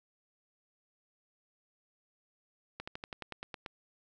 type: slowing click train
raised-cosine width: 0.3 ms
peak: -24 dBFS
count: 10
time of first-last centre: 2.8-3.662 s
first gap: 75 ms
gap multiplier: 1.06
effects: none